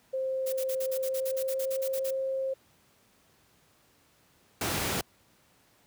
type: tone with pitch glide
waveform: sine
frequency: 526 to 532.1 Hz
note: C5 to C5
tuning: +9 to +29 cents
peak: -28 dBFS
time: 0.13-2.54 s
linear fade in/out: 10 ms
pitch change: +20 cents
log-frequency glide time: 1.01-1.81 s
type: noise bursts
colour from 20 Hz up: blue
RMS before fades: -38 dBFS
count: 15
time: 0.46-2.109 s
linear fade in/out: 10 ms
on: 67 ms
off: 46 ms
type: noise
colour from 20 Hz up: pink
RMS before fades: -30 dBFS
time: 4.61-5.01 s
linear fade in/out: 2 ms
effects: pink hiss -64 dBFS RMS until 5.86 s + high-pass 80 Hz 12 dB/octave